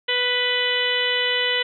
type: harmonic tone with a mistuned harmonic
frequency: 493.9 Hz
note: B4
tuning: in tune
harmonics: 1 / 2 / 3 / 4 / 5 / 6 / 7 / 8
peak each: -27 / -34 / -31 / -24 / -32 / -23 / -29 / -33 dBFS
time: 0.08-1.63 s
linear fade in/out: 10 ms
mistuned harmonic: 6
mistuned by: +17 cents
effects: none